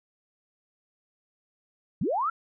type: linear sweep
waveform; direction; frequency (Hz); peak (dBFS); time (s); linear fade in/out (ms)
sine; up; 121.9 to 1391; -24; 2.01-2.3; 5
effects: none